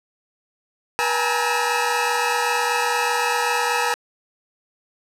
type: tone cluster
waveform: 25% pulse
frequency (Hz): 482.5 / 814 / 862 / 940 / 1291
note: B4 / G#5 / A5 / A#5 / E6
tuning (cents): -40 / -35 / -36 / +14 / -37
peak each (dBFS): -22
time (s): 0.99-3.94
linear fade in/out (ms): 0
effects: low-pass 11000 Hz 12 dB/octave + 8-bit